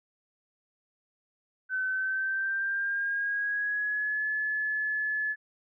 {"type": "tone with pitch glide", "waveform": "sine", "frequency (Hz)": [1522, 1718.3], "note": ["F#6", "A6"], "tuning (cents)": [48, -42], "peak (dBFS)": -27, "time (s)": [1.69, 5.36], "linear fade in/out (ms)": 50, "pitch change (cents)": 210, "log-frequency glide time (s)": [1.87, 4.26], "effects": []}